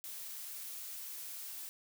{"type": "noise", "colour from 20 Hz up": "blue", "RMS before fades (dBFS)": -45, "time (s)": [0.04, 1.69], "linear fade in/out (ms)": 0, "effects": []}